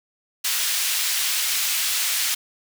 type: high-pass noise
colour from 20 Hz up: pink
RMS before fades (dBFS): -23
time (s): 0.44-2.35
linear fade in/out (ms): 10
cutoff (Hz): 2600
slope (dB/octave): 12
effects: none